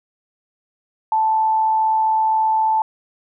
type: tone with amplitude modulation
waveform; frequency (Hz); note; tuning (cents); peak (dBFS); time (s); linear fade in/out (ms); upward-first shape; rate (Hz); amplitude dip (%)
sine; 878; A5; -4; -13; 1.12-2.82; 2; sine; 135; 25
effects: none